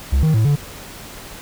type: tone with pitch steps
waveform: triangle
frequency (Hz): 67.7 / 157.2 / 109.9 / 144.4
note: C#2 / D#3 / A2 / D3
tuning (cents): -40 / +18 / -2 / -29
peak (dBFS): -10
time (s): 0.12-0.56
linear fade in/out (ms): 10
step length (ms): 110
effects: pink hiss -36 dBFS RMS until 1.41 s